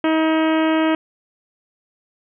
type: harmonic tone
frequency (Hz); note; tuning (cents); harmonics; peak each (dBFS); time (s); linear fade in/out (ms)
317.8; D#4; +37; 1 / 2 / 3 / 4 / 5 / 6 / 7 / 8 / 9 / 10; -16 / -22 / -26 / -28 / -30 / -32 / -33 / -34 / -35 / -36; 0.04-0.95; 2
effects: none